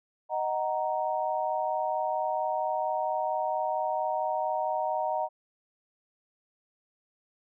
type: chord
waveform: sine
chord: D# minor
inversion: none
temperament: just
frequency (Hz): 622.3 / 746.7 / 933.4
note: D#5 / F#5 / A#5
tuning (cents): 0 / +16 / +2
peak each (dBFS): -31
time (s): 0.29-5.29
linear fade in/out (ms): 50
effects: none